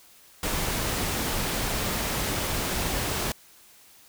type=noise; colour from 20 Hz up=pink; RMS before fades=-28 dBFS; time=0.43-3.32 s; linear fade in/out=2 ms; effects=white hiss -54 dBFS RMS until 4.08 s